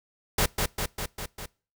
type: noise with echo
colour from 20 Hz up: pink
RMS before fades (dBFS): -23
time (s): 0.38-0.46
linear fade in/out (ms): 5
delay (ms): 200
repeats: 5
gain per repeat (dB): -3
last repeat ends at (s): 1.46
effects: noise-tail reverb RT60 0.4 s tail -25 dB re dry